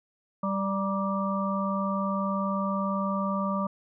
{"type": "harmonic tone with a mistuned harmonic", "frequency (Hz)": 196, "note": "G3", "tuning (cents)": 0, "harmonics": [1, 3, 5, 6], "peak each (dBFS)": [-28, -33, -36, -31], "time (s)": [0.43, 3.67], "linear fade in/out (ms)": 5, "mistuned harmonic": 5, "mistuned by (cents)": -46, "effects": []}